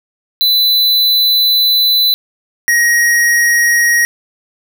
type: tone pair in turn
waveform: square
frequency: 4000 / 1887.7 Hz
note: B7 / A#6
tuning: +21 / +21 cents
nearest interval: octave + minor second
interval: 1300 cents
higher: first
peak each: -9 dBFS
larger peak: neither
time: 0.41-2.14 / 2.68-4.05 s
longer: first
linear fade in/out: 0 ms
effects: none